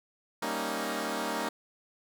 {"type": "chord", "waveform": "10% pulse", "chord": "Eb dominant seventh", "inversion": "first", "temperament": "equal", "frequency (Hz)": [196, 233.1, 277.2, 311.1], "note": ["G3", "Bb3", "Db4", "Eb4"], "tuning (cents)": [0, 0, 0, 0], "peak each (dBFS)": [-30, -27, -29, -28], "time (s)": [0.42, 1.49], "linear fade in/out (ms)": 5, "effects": []}